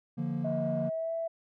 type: chord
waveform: triangle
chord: Bb major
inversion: first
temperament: equal with one note detuned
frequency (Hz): 146.83 / 173.21 / 233.1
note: D3 / F3 / Bb3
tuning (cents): 0 / -14 / 0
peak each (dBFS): -32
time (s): 0.17-0.9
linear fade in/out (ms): 20
type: tone with pitch glide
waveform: sine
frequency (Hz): 638 to 660.9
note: D#5 to E5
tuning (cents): +43 to +4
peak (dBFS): -30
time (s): 0.44-1.28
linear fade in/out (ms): 10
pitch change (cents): +61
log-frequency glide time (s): 0.81-1.13
effects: tanh soft clip ceiling -21 dBFS